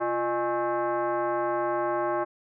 sine tone with frequency modulation, 130 Hz, C3, 11 cents flat, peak -24 dBFS, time 0-2.25 s, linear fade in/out 20 ms, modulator 479 Hz, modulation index 2.3, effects none

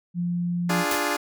sine tone, 174.61 Hz, F3, in tune, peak -23 dBFS, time 0.14-0.85 s, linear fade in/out 50 ms
10% pulse chord, D diminished, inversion none, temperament equal, 293.7 / 349.2 / 415.3 Hz, D4 / F4 / Ab4, 0 / 0 / 0 cents, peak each -18 / -20 / -20 dBFS, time 0.69-1.17 s, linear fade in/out 10 ms
white noise with exponential decay, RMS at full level -25 dBFS, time 0.91-1.14 s, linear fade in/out 2 ms, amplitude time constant 50 ms
effects none

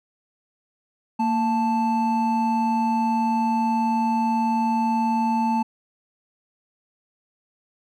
triangle tone pair together, 229.6 / 880 Hz, A#3 / A5, -26 / 0 cents, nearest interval octave + major seventh, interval 2326 cents, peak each -20 dBFS, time 1.19-5.63 s, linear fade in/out 10 ms, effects none

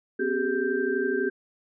sine tone cluster, 247.8 / 270.9 / 384.8 / 417 / 1571 Hz, B3 / C#4 / G4 / G#4 / G6, +6 / -40 / -32 / +7 / +3 cents, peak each -33 / -33 / -26 / -30 / -31 dBFS, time 0.19-1.3 s, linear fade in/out 10 ms, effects none

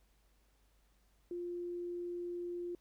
sine tone, 350.1 Hz, F4, 4 cents sharp, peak -38 dBFS, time 1.31-2.75 s, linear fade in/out 2 ms, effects added 50 Hz sine -69 dBFS peak until 2.8 s + pink hiss -75 dBFS RMS until 2.8 s

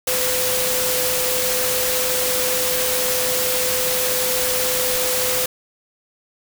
sine tone in noise, 506 Hz, B4, 42 cents sharp, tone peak -24 dBFS, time 0.07-5.46 s, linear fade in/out 5 ms, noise white, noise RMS -21 dBFS, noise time 0.07-5.46 s, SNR -6 dB, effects none

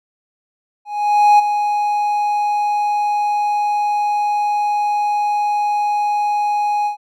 triangle tone with ADSR envelope, 830.6 Hz, G#5, in tune, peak -4 dBFS, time 0.85-6.97 s, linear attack 540 ms, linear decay 13 ms, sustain -9 dB, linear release 110 ms, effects none

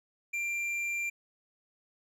sine tone with tanh clipping, 2373 Hz, D7, 17 cents sharp, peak -32 dBFS, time 0.33-1.1 s, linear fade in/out 10 ms, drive 8 dB, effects none

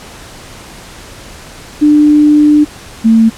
sine tone pair in turn, 298.2 / 224.4 Hz, D4 / A3, +27 / +34 cents, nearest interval perfect fourth, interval 493 cents, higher first, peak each -3 dBFS, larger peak neither, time 1.81-2.65 / 3.04-3.3 s, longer first, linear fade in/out 20 ms, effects pink hiss -32 dBFS RMS until 3.37 s + low-pass 10000 Hz 12 dB/octave

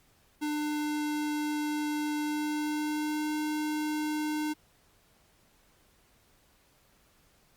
square tone with pitch glide, 299.4 to 303.9 Hz, D4 to D#4, +33 to -41 cents, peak -30 dBFS, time 0.41-4.54 s, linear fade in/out 20 ms, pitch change +26 cents, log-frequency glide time 2.26-3.35 s, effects pink hiss -65 dBFS RMS until 7.56 s + Opus 48 kbps

